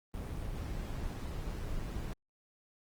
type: noise with amplitude modulation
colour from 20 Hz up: brown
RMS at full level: -37 dBFS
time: 0.14-2.13 s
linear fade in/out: 0 ms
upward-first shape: sine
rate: 113 Hz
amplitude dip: 30%
effects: Opus 24 kbps